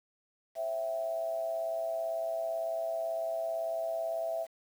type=tone with amplitude modulation; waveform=sine; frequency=659.3 Hz; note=E5; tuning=in tune; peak=-28 dBFS; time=0.55-4.47 s; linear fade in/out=50 ms; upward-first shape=sine; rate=118 Hz; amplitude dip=65%; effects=9-bit